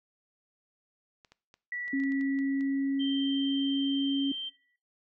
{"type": "clicks", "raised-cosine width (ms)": 0.2, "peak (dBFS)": -36, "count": 10, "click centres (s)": [1.248, 1.32, 1.541, 1.88, 2.001, 2.037, 2.121, 2.211, 2.389, 2.609]}
{"type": "tone with exponential decay", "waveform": "sine", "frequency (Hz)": 1950, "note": "B6", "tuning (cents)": -23, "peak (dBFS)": -32, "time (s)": [1.72, 4.76], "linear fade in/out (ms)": 2, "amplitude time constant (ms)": 660}
{"type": "tone with pitch glide", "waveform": "sine", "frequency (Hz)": [272.2, 276], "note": ["C#4", "C#4"], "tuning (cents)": [-31, -7], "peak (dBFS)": -26, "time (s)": [1.93, 4.32], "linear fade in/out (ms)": 5, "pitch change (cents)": 24, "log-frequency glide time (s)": [2.04, 4.1]}
{"type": "tone", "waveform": "sine", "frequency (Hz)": 3136, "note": "G7", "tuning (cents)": 0, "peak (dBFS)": -34, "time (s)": [2.99, 4.5], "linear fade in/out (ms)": 20}
{"effects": ["noise-tail reverb RT60 0.4 s tail -20 dB re dry"]}